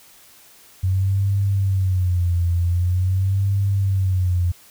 sine tone with vibrato, 92.5 Hz, F#2, in tune, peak -16 dBFS, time 0.83-4.52 s, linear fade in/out 10 ms, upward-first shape sine, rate 0.45 Hz, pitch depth 120 cents each way, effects white hiss -49 dBFS RMS until 4.7 s

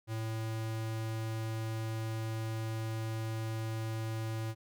square tone, 111.4 Hz, A2, 22 cents sharp, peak -35 dBFS, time 0.07-4.55 s, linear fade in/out 50 ms, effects none

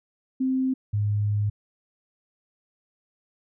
sine tone pair in turn, 261.1 / 103.83 Hz, C4 / G#2, -3 / 0 cents, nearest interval octave + major third, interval 1597 cents, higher first, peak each -21 dBFS, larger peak neither, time 0.4-0.74 / 0.93-1.5 s, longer second, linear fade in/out 10 ms, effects none

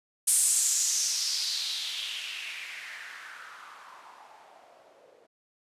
violet noise with low-pass filter sweep, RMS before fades -32 dBFS, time 0.27-5.27 s, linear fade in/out 10 ms, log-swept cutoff 9300 to 480 Hz, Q 3.7, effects resampled to 32000 Hz

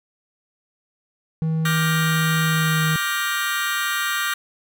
triangle tone with pitch glide, 160 to 157.43 Hz, D#3 to D#3, +49 to +21 cents, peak -17 dBFS, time 1.42-2.96 s, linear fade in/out 0 ms, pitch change -28 cents, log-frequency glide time 2.44-2.84 s
sawtooth chord, G minor seventh, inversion second, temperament just, 1176 / 1411.2 / 1568 / 1881.6 Hz, D6 / F6 / G6 / Bb6, +2 / +18 / 0 / +16 cents, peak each -23 dBFS, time 1.65-4.34 s, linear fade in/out 5 ms
effects none

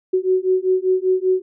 sine beating tone pair, 370 / 375.1 Hz, F#4 / F#4, 0 / +24 cents, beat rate 5.1 Hz, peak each -18 dBFS, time 0.13-1.42 s, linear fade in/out 10 ms, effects none

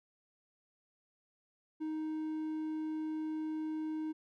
triangle tone, 312.2 Hz, D#4, 6 cents sharp, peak -33 dBFS, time 1.8-4.13 s, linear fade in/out 20 ms, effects none

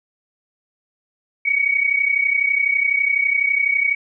sine tone pair together, 2223 / 2255 Hz, C#7 / C#7, +4 / +29 cents, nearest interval unison, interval 25 cents, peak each -20 / -17 dBFS, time 1.45-3.95 s, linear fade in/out 10 ms, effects none

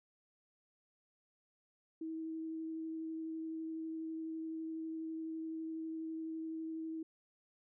sine tone with vibrato, 321.5 Hz, E4, 43 cents flat, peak -39 dBFS, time 2.01-7.03 s, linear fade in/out 5 ms, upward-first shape sine, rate 12 Hz, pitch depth 9 cents each way, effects none

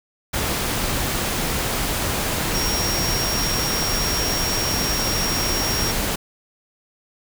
sine tone in noise, 5588 Hz, F8, in tune, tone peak -24 dBFS, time 2.54-5.92 s, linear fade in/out 10 ms, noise pink, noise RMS -23 dBFS, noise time 0.33-6.16 s, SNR -4 dB, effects none

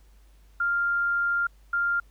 sine tone pair in turn, 1397 / 1397 Hz, F6 / F6, 0 / 0 cents, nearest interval unison, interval 0 cents, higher neither, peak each -22 dBFS, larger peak neither, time 0.6-1.47 / 1.73-2 s, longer first, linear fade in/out 5 ms, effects added 50 Hz sine -52 dBFS peak until 2.1 s + pink hiss -65 dBFS RMS until 2.1 s

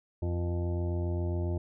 harmonic tone with a mistuned harmonic, 87.31 Hz, F2, in tune, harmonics 1 / 2 / 3 / 4 / 5 / 7 / 8 / 9 / 10, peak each -29 / -40 / -44 / -37 / -50 / -43 / -55 / -56 / -52 dBFS, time 0.22-1.58 s, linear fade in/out 5 ms, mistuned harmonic 5, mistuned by +120 cents, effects none

